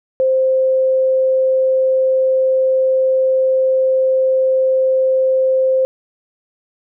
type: tone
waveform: sine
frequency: 523.3 Hz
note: C5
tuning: in tune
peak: -11 dBFS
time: 0.2-5.85 s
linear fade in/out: 0 ms
effects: none